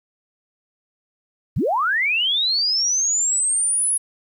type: linear sweep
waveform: sine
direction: up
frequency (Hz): 68 to 10548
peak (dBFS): -17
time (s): 1.56-3.98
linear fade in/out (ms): 10
effects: 9-bit